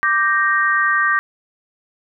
sine chord, G minor, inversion second, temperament equal, 1174.7 / 1568 / 1864.7 Hz, D6 / G6 / Bb6, 0 / 0 / 0 cents, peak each -18 dBFS, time 0.03-1.19 s, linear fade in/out 0 ms, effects none

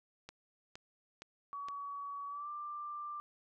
click train, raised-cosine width 0.2 ms, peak -30 dBFS, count 4, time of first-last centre 0.29-1.685 s, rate 2.15 Hz
sine tone with pitch glide, 1132 to 1184.2 Hz, C#6 to D6, +36 to +14 cents, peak -40 dBFS, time 1.53-3.2 s, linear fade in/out 0 ms, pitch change +78 cents, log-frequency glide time 2.28-2.49 s
effects none

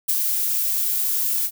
violet noise with ADSR envelope, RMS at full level -19 dBFS, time 0.08-1.51 s, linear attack 12 ms, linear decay 43 ms, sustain -3 dB, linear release 62 ms, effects none

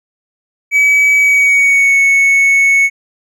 triangle tone with pitch glide, 2281 to 2210 Hz, C#7 to C#7, +49 to -6 cents, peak -5 dBFS, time 0.71-2.9 s, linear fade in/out 50 ms, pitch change -55 cents, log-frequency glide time 1.17-1.99 s, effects none

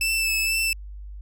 sawtooth tone with vibrato, 2637 Hz, E7, in tune, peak -18 dBFS, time 0.01-0.73 s, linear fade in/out 2 ms, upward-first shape sine, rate 2.1 Hz, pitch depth 22 cents each way, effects added 50 Hz sine -35 dBFS peak until 1.21 s

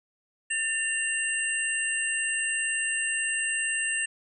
sine tone cluster, 1791 / 2769 / 8150 Hz, A6 / F7 / C9, +30 / -15 / -47 cents, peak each -30 dBFS, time 0.5-4.06 s, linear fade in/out 10 ms, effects none

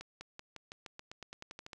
accelerating click train, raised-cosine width 0.2 ms, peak -28 dBFS, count 15, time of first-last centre 0.01-1.732 s, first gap 200 ms, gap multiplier 0.92, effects none

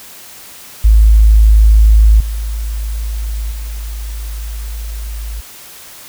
sine tone with level steps, 53.6 Hz, A1, 45 cents flat, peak -3 / -16 / -20 dBFS, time 0.84-5.41 s, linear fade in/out 10 ms, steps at 2.2 / 3.51 s, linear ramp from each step 5 ms, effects white hiss -35 dBFS RMS until 6.08 s

